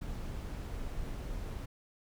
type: noise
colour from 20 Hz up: brown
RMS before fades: -39 dBFS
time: 0.01-1.66 s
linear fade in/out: 10 ms
effects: none